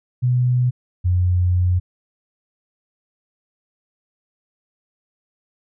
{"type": "tone pair in turn", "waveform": "sine", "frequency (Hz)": [124.6, 89.8], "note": ["B2", "F2"], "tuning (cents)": [16, 49], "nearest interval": "tritone", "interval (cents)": 567, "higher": "first", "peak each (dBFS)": -14, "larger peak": "neither", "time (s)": [[0.22, 0.71], [1.04, 1.8]], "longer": "second", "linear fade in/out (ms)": 20, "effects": []}